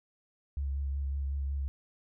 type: tone with vibrato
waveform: sine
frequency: 69.3 Hz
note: C#2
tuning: in tune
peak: -30 dBFS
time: 0.57-1.68 s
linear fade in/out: 0 ms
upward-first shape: sine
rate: 5.4 Hz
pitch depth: 25 cents each way
effects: none